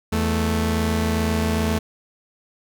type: tone pair together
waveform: sawtooth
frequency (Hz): 82.41 / 219.7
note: E2 / A3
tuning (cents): 0 / -2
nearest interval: octave + perfect fourth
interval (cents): 1698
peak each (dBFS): -18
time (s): 0.12-1.79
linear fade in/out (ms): 10
effects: none